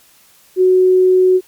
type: tone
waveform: sine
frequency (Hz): 370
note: F#4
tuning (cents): 0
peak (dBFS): -7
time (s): 0.56-1.41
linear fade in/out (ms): 50
effects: white hiss -49 dBFS RMS until 1.47 s + MP3 96 kbps

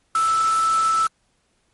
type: tone in noise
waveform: sine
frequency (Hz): 1318.5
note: E6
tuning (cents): 0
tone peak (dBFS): -16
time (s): 0.15-1.07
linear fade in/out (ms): 2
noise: white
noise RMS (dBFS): -31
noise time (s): 0.15-1.07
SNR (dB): +12
effects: pink hiss -66 dBFS RMS until 1.73 s + MP3 48 kbps

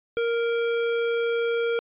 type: tone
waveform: square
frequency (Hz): 466.2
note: A#4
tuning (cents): 0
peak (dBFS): -23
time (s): 0.17-1.79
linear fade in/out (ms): 0
effects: resampled to 8000 Hz

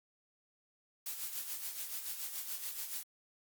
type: noise with tremolo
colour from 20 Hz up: blue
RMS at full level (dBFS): -39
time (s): 1.06-3.03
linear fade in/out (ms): 2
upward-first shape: sine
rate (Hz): 7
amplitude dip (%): 55
effects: Opus 48 kbps

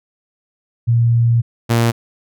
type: tone pair in turn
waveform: sine / sawtooth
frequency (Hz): 117.3 / 116.64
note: A#2 / A#2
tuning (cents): +11 / +1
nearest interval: unison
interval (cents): 10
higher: first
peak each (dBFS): -10 / -8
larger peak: second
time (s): 0.87-1.42 / 1.69-1.92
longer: first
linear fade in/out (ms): 20
effects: none

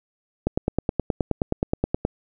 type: click train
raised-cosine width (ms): 2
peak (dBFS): -7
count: 16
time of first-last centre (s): 0.47-2.051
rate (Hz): 9.49
effects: none

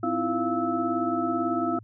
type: tone cluster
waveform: sine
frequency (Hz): 256.6 / 322.7 / 340.8 / 691 / 1306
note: C4 / E4 / F4 / F5 / E6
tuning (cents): -34 / -37 / -42 / -19 / -17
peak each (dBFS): -30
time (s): 0.03-1.79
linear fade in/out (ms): 5
effects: added 109 Hz sine -45 dBFS peak until 1.83 s

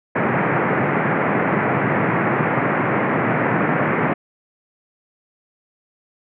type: band-pass noise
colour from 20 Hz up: pink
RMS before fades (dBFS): -19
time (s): 0.15-4.14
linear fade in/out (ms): 10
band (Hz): 120 to 2200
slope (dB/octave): 48
effects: none

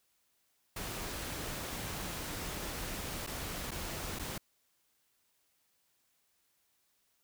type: noise with dropouts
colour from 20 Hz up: pink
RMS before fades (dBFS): -40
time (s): 0.76-4.38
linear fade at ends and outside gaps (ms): 5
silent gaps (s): 3.266-3.272 / 3.709-3.715 / 4.189-4.194
effects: white hiss -75 dBFS RMS until 7.23 s

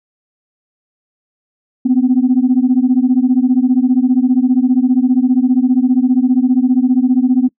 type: beating tone pair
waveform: sine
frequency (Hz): 246.9 / 261.9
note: B3 / C4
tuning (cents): 0 / +2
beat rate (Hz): 15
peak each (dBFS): -11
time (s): 1.85-7.49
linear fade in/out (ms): 10
effects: noise-tail reverb RT60 0.1 s tail -24 dB re dry + tanh soft clip ceiling -3 dBFS

